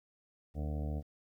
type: harmonic tone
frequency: 74.7 Hz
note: D2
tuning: 30 cents sharp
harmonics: 1 / 2 / 3 / 4 / 6 / 7 / 8 / 9 / 10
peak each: -35 / -41 / -45 / -47 / -51 / -52 / -53 / -54 / -55 dBFS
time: 0.54-1.03 s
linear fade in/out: 50 ms
effects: 12-bit